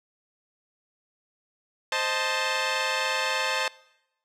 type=chord; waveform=10% pulse; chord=A diminished; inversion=first; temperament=equal; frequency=523.3 / 622.3 / 880 Hz; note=C5 / Eb5 / A5; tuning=0 / 0 / 0 cents; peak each=-20 / -23 / -19 dBFS; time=1.92-3.68 s; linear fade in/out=2 ms; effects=noise-tail reverb RT60 0.9 s tail -23 dB re dry + low-pass 7000 Hz 12 dB/octave